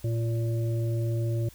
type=harmonic tone; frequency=115.1 Hz; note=A#2; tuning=22 cents flat; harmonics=1 / 3 / 5; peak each=-25 / -35 / -39 dBFS; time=0.04-1.49 s; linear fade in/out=5 ms; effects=added 60 Hz sine -54 dBFS peak until 1.54 s + white hiss -54 dBFS RMS until 1.54 s